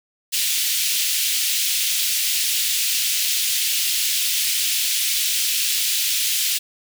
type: high-pass noise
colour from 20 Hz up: pink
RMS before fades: -21 dBFS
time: 0.32-6.59 s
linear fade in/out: 20 ms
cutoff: 2700 Hz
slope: 24 dB/octave
effects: none